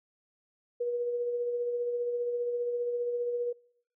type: tone with tremolo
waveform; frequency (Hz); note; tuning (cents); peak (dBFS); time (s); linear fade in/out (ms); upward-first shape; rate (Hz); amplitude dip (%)
sine; 482; B4; -42; -27; 0.8-3.53; 10; sine; 15; 35
effects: noise-tail reverb RT60 0.7 s tail -26 dB re dry